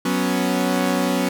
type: chord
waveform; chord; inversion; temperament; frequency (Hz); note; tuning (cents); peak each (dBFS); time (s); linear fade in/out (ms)
sawtooth; F# suspended fourth; none; equal; 185 / 246.9 / 277.2; F#3 / B3 / C#4; 0 / 0 / 0; -19; 0.05-1.29; 5
effects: none